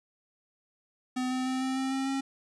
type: tone with pitch steps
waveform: square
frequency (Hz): 254 / 256.7 / 259.3 / 262 / 264.8 / 267.6 / 270.4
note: B3 / C4 / C4 / C4 / C4 / C4 / C#4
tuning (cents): +49 / -33 / -15 / +2 / +21 / +39 / -43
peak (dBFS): -29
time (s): 1.16-2.21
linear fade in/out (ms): 10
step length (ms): 150
effects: resampled to 22050 Hz + 10-bit